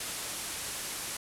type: low-pass noise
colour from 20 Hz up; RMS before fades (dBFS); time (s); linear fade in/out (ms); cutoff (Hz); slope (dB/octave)
white; -38; 0-1.17; 5; 12000; 48
effects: none